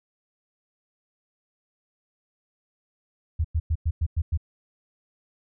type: tone bursts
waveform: sine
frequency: 80 Hz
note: D#2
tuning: 49 cents sharp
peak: -20 dBFS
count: 7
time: 3.39-4.375 s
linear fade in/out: 10 ms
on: 55 ms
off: 100 ms
effects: none